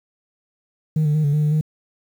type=tone with pitch steps; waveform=sine; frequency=155.8 / 149.2 / 154.3 / 143.8 / 151.3 / 150.3 / 154.5 Hz; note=D#3 / D3 / D#3 / D3 / D#3 / D3 / D#3; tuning=+3 / +28 / -14 / -36 / -48 / +40 / -12 cents; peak=-13 dBFS; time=0.96-1.611 s; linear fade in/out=5 ms; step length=93 ms; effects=tanh soft clip ceiling -14 dBFS + 8-bit